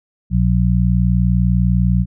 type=harmonic tone; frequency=60 Hz; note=B1; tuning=49 cents flat; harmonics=1 / 2 / 3; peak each=-16 / -16 / -16 dBFS; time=0.3-2.06 s; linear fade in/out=50 ms; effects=none